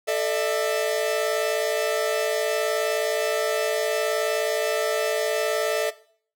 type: chord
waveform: 45% pulse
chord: A suspended fourth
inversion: none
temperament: equal with one note detuned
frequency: 440 / 600 / 659.3 Hz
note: A4 / D5 / E5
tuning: 0 / +37 / 0 cents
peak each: -26 dBFS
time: 0.07-5.91 s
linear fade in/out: 20 ms
effects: noise-tail reverb RT60 0.5 s tail -17 dB re dry